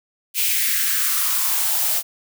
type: noise with high-pass filter sweep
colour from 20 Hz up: blue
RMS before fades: -20 dBFS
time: 0.34-2.03 s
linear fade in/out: 50 ms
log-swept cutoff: 2600 to 590 Hz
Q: 3.2
effects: none